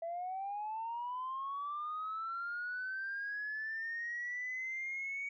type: linear sweep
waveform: sine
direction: up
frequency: 660 to 2250 Hz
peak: -36 dBFS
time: 0.02-5.29 s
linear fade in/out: 5 ms
effects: tanh soft clip ceiling -33 dBFS